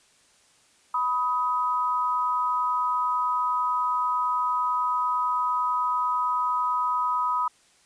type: tone pair together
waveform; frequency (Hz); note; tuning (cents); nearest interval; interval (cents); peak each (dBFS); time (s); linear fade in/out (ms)
sine; 987.8 / 1258.8; B5 / D#6; 0 / +20; major third; 420; -25; 0.94-7.48; 5
effects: white hiss -60 dBFS RMS until 7.85 s + resampled to 22050 Hz